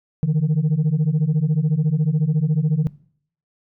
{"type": "beating tone pair", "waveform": "sine", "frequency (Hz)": [146.8, 160.8], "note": ["D3", "E3"], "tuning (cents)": [0, -43], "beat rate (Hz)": 14, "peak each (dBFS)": -17, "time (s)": [0.23, 2.87], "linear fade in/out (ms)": 0, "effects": ["noise-tail reverb RT60 0.6 s tail -22 dB re dry", "tanh soft clip ceiling -13 dBFS"]}